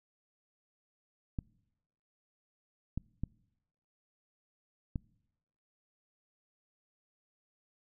clicks, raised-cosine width 5 ms, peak -22 dBFS, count 4, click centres 1.388 / 2.976 / 3.236 / 4.958 s, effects noise-tail reverb RT60 0.9 s tail -25 dB re dry

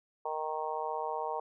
harmonic tone, 155.56 Hz, D#3, in tune, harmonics 3 / 4 / 5 / 6 / 7, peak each -39 / -40 / -38 / -37 / -42 dBFS, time 0.25-1.4 s, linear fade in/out 5 ms, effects none

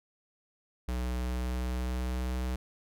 square tone with pitch glide, 61.74 to 62.96 Hz, B1 to B1, 0 to +34 cents, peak -31 dBFS, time 0.88-2.56 s, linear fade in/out 5 ms, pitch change +34 cents, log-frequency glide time 1.07-2.42 s, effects none

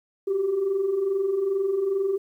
sine tone pair together, 369.6 / 392 Hz, F#4 / G4, -2 / 0 cents, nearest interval minor second, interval 102 cents, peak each -29 / -21 dBFS, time 0.27-2.18 s, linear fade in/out 10 ms, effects tanh soft clip ceiling -17 dBFS + 10-bit

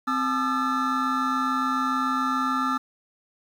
triangle tone cluster, 259.8 / 864 / 1210 / 1337 / 1735 Hz, C4 / A5 / D#6 / E6 / A6, -12 / -32 / -49 / +24 / -25 cents, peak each -26 / -32 / -25 / -25 / -34 dBFS, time 0.07-2.78 s, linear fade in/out 10 ms, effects 9-bit

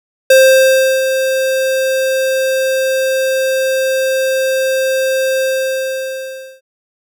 square tone with ADSR envelope, 527 Hz, C5, 12 cents sharp, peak -4 dBFS, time 0.3-6.61 s, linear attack 5 ms, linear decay 710 ms, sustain -9 dB, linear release 1200 ms, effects none

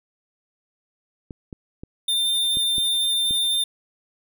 clicks, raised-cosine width 3 ms, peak -22 dBFS, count 6, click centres 1.308 / 1.528 / 1.835 / 2.571 / 2.782 / 3.309 s
square tone, 3602 Hz, A7, 40 cents sharp, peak -20 dBFS, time 2.08-3.64 s, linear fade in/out 5 ms
effects none

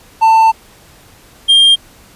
triangle tone pair in turn, 892 / 3204 Hz, A5 / G7, +23 / +37 cents, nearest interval octave + minor seventh, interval 2214 cents, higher second, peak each -3 dBFS, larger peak neither, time 0.21-0.52 / 1.48-1.76 s, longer first, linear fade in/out 20 ms, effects pink hiss -43 dBFS RMS until 2.15 s + resampled to 32000 Hz

